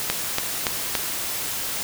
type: click train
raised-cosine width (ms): 0.2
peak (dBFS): -3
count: 4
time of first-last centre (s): 0.1-0.952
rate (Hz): 3.52
effects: white hiss -28 dBFS RMS until 1.83 s